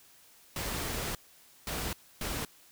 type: noise bursts at uneven times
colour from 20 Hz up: pink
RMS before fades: -35 dBFS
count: 3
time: 0.56-1.15 / 1.67-1.93 / 2.21-2.45 s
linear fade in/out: 2 ms
effects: white hiss -59 dBFS RMS until 2.71 s